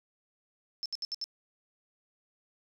sine tone bursts, 5290 Hz, E8, 5 cents sharp, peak -32 dBFS, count 5, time 0.83-1.241 s, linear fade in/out 0 ms, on 27 ms, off 69 ms, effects none

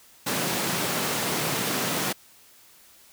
pink high-pass noise, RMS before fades -27 dBFS, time 0.26-2.13 s, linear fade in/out 10 ms, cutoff 140 Hz, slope 24 dB/octave, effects white hiss -54 dBFS RMS until 3.12 s

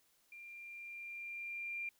sine tone with level ramp, 2385 Hz, D7, 26 cents sharp, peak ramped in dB -50 to -38 dBFS, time 0.32-1.89 s, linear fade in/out 2 ms, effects white hiss -73 dBFS RMS until 1.99 s

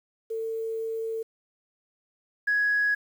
sine tone pair in turn, 448.7 / 1669.3 Hz, A4 / G#6, +34 / +8 cents, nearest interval octave + major seventh, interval 2274 cents, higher second, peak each -28 / -20 dBFS, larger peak second, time 0.3-1.23 / 2.47-2.95 s, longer first, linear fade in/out 10 ms, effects tanh soft clip ceiling -17 dBFS + 9-bit

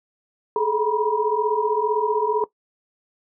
sine tone cluster, 418 / 433.5 / 957 / 999 Hz, G#4 / A4 / A#5 / B5, +11 / -26 / +45 / +20 cents, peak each -25 / -22 / -22 / -30 dBFS, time 0.56-2.44 s, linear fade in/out 2 ms, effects noise-tail reverb RT60 0.1 s tail -18 dB re dry

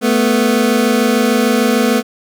25% pulse tone pair together, 220.2 / 246.9 Hz, A3 / B3, +2 / 0 cents, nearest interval major second, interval 198 cents, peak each -10 dBFS, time 0.01-2.03 s, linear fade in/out 50 ms, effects none

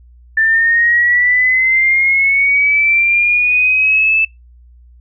sine linear sweep, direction up, 1770 to 2637 Hz, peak -9 dBFS, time 0.37-4.25 s, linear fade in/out 5 ms, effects noise-tail reverb RT60 0.2 s tail -24 dB re dry + added 60 Hz sine -40 dBFS peak until 5 s

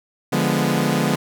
sawtooth chord, D diminished seventh, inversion none, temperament equal, 146.83 / 174.61 / 207.7 / 246.9 Hz, D3 / F3 / Ab3 / Cb4, 0 / 0 / 0 / 0 cents, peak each -19 dBFS, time 0.32-1.16 s, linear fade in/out 10 ms, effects none

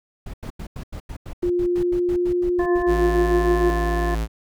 brown noise bursts, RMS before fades -32 dBFS, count 16, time 0.26-2.827 s, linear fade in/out 5 ms, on 77 ms, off 89 ms
sine tone with pitch glide, 352.8 to 355.7 Hz, F4 to F4, +18 to +32 cents, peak -18 dBFS, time 1.43-3.7 s, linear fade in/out 0 ms, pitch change +14 cents, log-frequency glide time 1.8-2.84 s
harmonic tone, 349.2 Hz, F4, in tune, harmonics 1 / 2 / 3 / 5, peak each -25 / -28 / -30 / -32 dBFS, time 2.59-4.15 s, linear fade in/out 5 ms
square tone, 55.2 Hz, A1, 6 cents sharp, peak -22 dBFS, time 2.86-4.28 s, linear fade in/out 50 ms
effects none

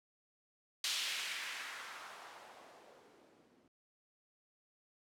violet noise with low-pass filter sweep, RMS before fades -45 dBFS, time 0.84-3.68 s, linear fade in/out 2 ms, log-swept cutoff 3700 to 240 Hz, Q 1.4, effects none

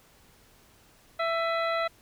harmonic tone with a mistuned harmonic, 664 Hz, E5, 12 cents sharp, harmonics 1 / 2 / 3 / 4 / 5 / 6, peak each -28 / -30 / -34 / -41 / -44 / -40 dBFS, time 1.19-1.88 s, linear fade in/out 10 ms, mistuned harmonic 4, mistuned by -91 cents, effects pink hiss -59 dBFS RMS until 2.01 s

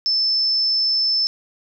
sine tone, 5274 Hz, E8, in tune, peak -16 dBFS, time 0.06-1.27 s, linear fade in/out 0 ms, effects none

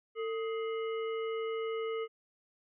harmonic tone with a mistuned harmonic, 418.7 Hz, G#4, 14 cents sharp, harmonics 1 / 3 / 5 / 7, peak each -33 / -43 / -47 / -50 dBFS, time 0.15-2.08 s, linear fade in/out 50 ms, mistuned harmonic 1, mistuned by +120 cents, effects none

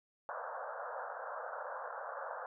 pink band-pass noise, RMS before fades -43 dBFS, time 0.29-2.46 s, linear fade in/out 0 ms, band 490 to 1600 Hz, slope 96 dB/octave, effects none

